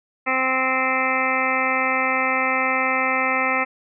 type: harmonic tone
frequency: 260.6 Hz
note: C4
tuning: 7 cents flat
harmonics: 1 / 2 / 3 / 4 / 5 / 7 / 8 / 9 / 10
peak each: -30 / -28 / -27 / -28 / -25 / -28 / -24 / -28 / -30 dBFS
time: 0.26-3.65 s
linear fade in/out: 20 ms
effects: none